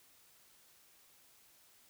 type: silence
effects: white hiss -65 dBFS RMS until 1.89 s